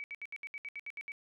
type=tone bursts; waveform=sine; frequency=2279 Hz; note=C#7; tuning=47 cents sharp; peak=-39 dBFS; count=11; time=0-1.119 s; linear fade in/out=0 ms; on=39 ms; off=69 ms; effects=none